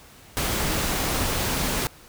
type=noise; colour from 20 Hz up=pink; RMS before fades=-25 dBFS; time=0.37-1.87 s; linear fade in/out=0 ms; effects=pink hiss -49 dBFS RMS until 2.08 s